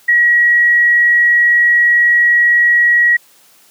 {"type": "tone", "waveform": "sine", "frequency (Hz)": 1911, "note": "A#6", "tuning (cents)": 43, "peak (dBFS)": -7, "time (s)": [0.08, 3.17], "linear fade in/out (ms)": 10, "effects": ["white hiss -48 dBFS RMS until 3.7 s", "high-pass 150 Hz 12 dB/octave"]}